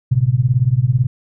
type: tone with tremolo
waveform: sine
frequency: 124.9 Hz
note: B2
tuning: 20 cents sharp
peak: -7 dBFS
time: 0.11-1.07 s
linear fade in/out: 10 ms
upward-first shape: triangle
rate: 18 Hz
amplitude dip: 100%
effects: none